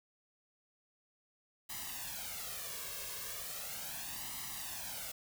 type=noise with flanger; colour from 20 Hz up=white; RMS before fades=-43 dBFS; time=1.69-5.12 s; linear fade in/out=10 ms; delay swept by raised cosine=1 to 1.86 ms; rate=0.37 Hz; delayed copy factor=+0.75; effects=none